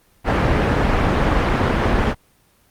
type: low-pass noise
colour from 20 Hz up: pink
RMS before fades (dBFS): -17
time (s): 0.24-2.15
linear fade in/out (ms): 50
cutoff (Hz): 1900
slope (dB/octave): 12
effects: pink hiss -57 dBFS RMS until 2.7 s + Opus 24 kbps